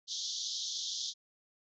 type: band-pass noise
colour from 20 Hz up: pink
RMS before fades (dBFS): -38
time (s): 0.07-1.14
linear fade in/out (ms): 50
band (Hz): 3300 to 6600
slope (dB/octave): 96
effects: none